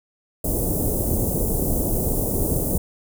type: band-stop noise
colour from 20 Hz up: pink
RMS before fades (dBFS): -22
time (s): 0.44-2.78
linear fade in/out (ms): 5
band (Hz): 590 to 9400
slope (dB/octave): 24
effects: none